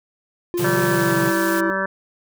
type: tone with pitch glide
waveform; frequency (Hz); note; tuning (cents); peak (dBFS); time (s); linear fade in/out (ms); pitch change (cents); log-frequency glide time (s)
triangle; 350 to 332.8; F4 to E4; +4 to +17; -18; 0.54-1.7; 0; -87; 0.86-1.19
type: high-pass noise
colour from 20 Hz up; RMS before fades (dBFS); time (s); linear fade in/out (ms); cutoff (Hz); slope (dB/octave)
white; -31; 0.57-1.61; 10; 150; 96
type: chord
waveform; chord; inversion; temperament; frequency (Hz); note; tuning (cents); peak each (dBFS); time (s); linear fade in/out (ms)
square; B diminished; none; equal with one note detuned; 126.36 / 146.83 / 174.61; B2 / D3 / F3; +40 / 0 / 0; -28; 0.59-1.31; 10
type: harmonic tone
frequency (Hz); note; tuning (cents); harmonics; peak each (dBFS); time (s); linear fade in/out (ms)
192.7; G3; -29; 1 / 2 / 3 / 5 / 6 / 7 / 8 / 9; -29 / -31 / -26 / -29 / -29 / -31 / -26 / -27; 0.64-1.86; 5
effects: none